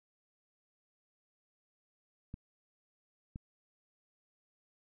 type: clicks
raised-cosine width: 5 ms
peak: -30 dBFS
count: 2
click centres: 2.341 / 3.359 s
effects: none